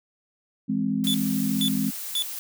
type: chord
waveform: sine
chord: E augmented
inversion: none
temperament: equal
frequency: 164.81 / 207.7 / 261.6 Hz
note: E3 / G#3 / B#3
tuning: 0 / 0 / 0 cents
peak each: -31 / -25 / -26 dBFS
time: 0.68-1.91 s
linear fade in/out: 20 ms
type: noise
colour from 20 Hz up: blue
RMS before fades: -34 dBFS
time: 1.04-2.39 s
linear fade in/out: 0 ms
type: tone bursts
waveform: 45% pulse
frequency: 3472 Hz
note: A7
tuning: 24 cents flat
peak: -23 dBFS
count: 3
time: 1.07-2.223 s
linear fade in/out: 0 ms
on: 71 ms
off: 470 ms
effects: none